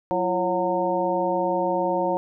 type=harmonic tone with a mistuned harmonic; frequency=182.6 Hz; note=F#3; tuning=23 cents flat; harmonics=1 / 2 / 3 / 4 / 5; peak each=-32 / -27 / -25 / -28 / -26 dBFS; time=0.11-2.17 s; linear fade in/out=0 ms; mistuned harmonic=2; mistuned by=-110 cents; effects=none